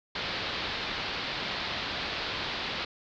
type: low-pass noise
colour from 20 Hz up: white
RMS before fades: -34 dBFS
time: 0.15-2.85 s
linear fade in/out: 5 ms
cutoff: 4500 Hz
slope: 48 dB/octave
effects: none